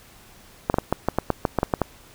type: clicks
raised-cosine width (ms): 1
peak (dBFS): -5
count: 12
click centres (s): 0.699 / 0.742 / 0.785 / 0.926 / 1.086 / 1.186 / 1.303 / 1.452 / 1.587 / 1.631 / 1.738 / 1.817
effects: pink hiss -50 dBFS RMS until 2.14 s